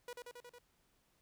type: tone with echo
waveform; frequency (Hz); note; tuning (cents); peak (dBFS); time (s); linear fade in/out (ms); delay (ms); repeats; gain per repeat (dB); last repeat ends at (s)
sawtooth; 486.2; B4; -27; -40; 0.08-0.13; 2; 91; 5; -2; 0.585
effects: pink hiss -75 dBFS RMS until 1.21 s